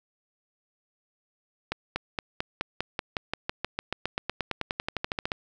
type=accelerating click train; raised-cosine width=0.3 ms; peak=-12 dBFS; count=28; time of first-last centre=1.72-5.318 s; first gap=240 ms; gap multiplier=0.95; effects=none